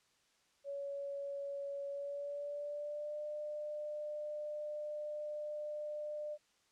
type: tone with pitch glide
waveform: sine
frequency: 562 to 598.9 Hz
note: C#5 to D5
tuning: +24 to +34 cents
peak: -39 dBFS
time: 0.64-6.38 s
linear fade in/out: 50 ms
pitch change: +110 cents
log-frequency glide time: 1.88-3.19 s
effects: white hiss -73 dBFS RMS until 6.71 s + low-pass 7000 Hz 12 dB/octave